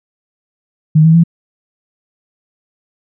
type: tone with pitch steps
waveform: sine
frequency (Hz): 155.56 / 161.51 / 167.69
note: D#3 / E3 / E3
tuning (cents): 0 / -35 / +30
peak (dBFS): -4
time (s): 0.95-1.238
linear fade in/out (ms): 10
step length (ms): 96
effects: none